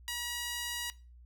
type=tone with high-pass filter; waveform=sawtooth; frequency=961 Hz; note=B5; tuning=48 cents flat; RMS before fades=-37 dBFS; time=0.08-0.9 s; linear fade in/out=0 ms; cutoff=2400 Hz; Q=0.86; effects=noise-tail reverb RT60 0.3 s tail -19 dB re dry + added 60 Hz sine -52 dBFS peak until 1.25 s